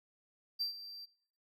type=tone with ADSR envelope; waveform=triangle; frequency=4699 Hz; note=D8; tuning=in tune; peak=-30 dBFS; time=0.59-1.06 s; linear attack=23 ms; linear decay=110 ms; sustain=-15 dB; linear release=19 ms; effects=noise-tail reverb RT60 0.6 s tail -19 dB re dry